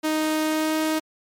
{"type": "tone with pitch glide", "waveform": "sawtooth", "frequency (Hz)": [311.1, 313.6], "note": ["D#4", "D#4"], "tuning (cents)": [0, 14], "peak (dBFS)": -17, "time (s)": [0.03, 1], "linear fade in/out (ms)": 20, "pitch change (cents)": 14, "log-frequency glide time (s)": [0.43, 0.78], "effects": ["MP3 64 kbps"]}